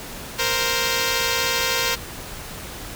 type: tone pair together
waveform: 5% pulse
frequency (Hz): 466.3 / 523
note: A#4 / C5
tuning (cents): +1 / -1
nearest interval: major second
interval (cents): 198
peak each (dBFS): -11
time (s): 0.38-1.96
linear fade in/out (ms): 20
effects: pink hiss -35 dBFS RMS until 2.95 s